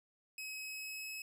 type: tone with pitch glide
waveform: sawtooth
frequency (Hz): 2554 to 2572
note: D#7 to E7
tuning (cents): +45 to -43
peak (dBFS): -39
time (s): 0.38-1.22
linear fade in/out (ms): 2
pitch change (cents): +12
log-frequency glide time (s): 0.61-1.1
effects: none